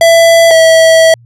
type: tone pair in turn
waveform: square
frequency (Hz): 666 / 650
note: E5 / E5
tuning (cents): +18 / -24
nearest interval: unison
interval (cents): 42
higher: first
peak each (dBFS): -3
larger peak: neither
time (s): 0.01-0.51 / 0.51-1.14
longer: second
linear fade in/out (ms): 2
effects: added 118 Hz sine -37 dBFS peak until 1.25 s + low-pass 11000 Hz 12 dB/octave